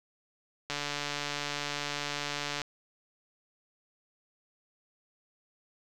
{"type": "click train", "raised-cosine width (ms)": 0.2, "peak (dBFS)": -16, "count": 279, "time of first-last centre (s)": [0.7, 2.617], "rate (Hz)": 145, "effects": []}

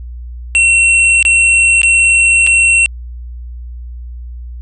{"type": "tone with dropouts", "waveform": "square", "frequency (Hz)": 2719, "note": "F7", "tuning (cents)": -47, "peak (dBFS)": -7, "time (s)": [0.55, 2.86], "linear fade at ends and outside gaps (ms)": 0, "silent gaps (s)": [[1.227, 1.251], [1.817, 1.832], [2.466, 2.472]], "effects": ["added 60 Hz sine -24 dBFS peak until 4.61 s", "resampled to 22050 Hz"]}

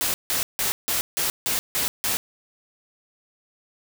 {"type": "noise bursts", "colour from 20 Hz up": "white", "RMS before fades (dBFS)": -24, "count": 8, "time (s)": [0.01, 2.17], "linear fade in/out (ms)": 0, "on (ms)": 130, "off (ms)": 160, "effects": []}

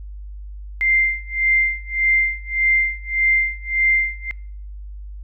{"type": "tone with tremolo", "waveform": "sine", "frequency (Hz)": 2093, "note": "C7", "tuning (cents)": 0, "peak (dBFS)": -12, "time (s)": [0.81, 4.31], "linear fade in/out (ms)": 0, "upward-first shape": "sine", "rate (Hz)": 1.7, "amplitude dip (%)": 95, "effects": ["noise-tail reverb RT60 0.6 s tail -25 dB re dry", "added 50 Hz sine -31 dBFS peak until 5.23 s"]}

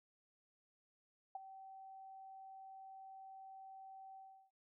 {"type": "tone with ADSR envelope", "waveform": "sine", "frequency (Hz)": 770, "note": "G5", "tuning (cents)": -31, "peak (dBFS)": -39, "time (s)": [1.35, 4.51], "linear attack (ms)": 4, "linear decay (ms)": 19, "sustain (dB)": -13, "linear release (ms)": 350, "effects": []}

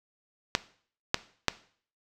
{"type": "clicks", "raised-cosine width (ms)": 0.2, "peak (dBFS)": -4, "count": 3, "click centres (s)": [0.551, 1.144, 1.483], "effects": ["noise-tail reverb RT60 0.5 s tail -17 dB re dry"]}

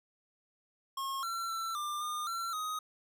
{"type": "tone with pitch steps", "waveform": "square", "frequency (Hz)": [1082, 1356, 1339, 1192, 1214, 1356, 1253], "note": ["C#6", "E6", "E6", "D6", "D#6", "E6", "D#6"], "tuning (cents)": [-42, 49, 27, 25, -43, 49, 12], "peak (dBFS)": -35, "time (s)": [0.97, 2.79], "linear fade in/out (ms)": 5, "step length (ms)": 260, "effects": []}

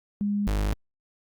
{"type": "tone pair in turn", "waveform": ["sine", "40% pulse"], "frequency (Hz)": [204.4, 51.1], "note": ["G#3", "G#1"], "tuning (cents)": [-27, -27], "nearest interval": "2 octaves", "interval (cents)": 2400, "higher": "first", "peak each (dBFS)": [-23, -22], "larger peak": "second", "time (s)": [[0.21, 0.47], [0.47, 0.73]], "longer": "neither", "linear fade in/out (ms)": 0, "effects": ["Opus 48 kbps"]}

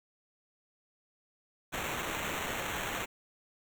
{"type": "noise with sample-and-hold", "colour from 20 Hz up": "white", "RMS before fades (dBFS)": -36, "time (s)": [1.72, 3.06], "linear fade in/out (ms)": 20, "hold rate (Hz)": 4900, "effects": []}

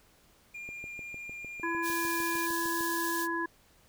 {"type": "tone", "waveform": "triangle", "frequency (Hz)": 2403, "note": "D7", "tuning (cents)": 39, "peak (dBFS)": -38, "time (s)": [0.54, 2.47], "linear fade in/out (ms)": 10}
{"type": "click train", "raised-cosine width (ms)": 2, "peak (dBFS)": -33, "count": 15, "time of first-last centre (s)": [0.69, 2.808], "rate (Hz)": 6.61}
{"type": "harmonic tone", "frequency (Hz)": 335.5, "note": "E4", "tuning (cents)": 31, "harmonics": [1, 3, 5], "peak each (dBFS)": [-34, -34, -34], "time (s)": [1.63, 3.46], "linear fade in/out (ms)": 5}
{"type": "high-pass noise", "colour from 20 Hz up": "white", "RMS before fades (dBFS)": -38, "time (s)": [1.82, 3.28], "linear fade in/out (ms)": 50, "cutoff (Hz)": 3200, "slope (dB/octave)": 24}
{"effects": ["pink hiss -63 dBFS RMS until 3.88 s"]}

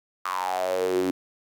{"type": "tone with high-pass filter sweep", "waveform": "sawtooth", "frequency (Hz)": 92.5, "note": "F#2", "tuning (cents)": 0, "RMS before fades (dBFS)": -26, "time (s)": [0.25, 1.11], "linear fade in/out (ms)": 5, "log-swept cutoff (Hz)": [1200, 290], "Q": 8, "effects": []}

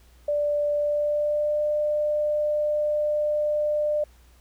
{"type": "tone with pitch glide", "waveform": "sine", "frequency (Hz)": [587.3, 598.3], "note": ["D5", "D5"], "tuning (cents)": [0, 32], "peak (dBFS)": -21, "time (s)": [0.28, 4.04], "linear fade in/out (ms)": 5, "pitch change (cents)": 32, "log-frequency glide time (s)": [0.73, 1.64], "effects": ["added 60 Hz sine -52 dBFS peak until 4.4 s", "pink hiss -60 dBFS RMS until 4.4 s"]}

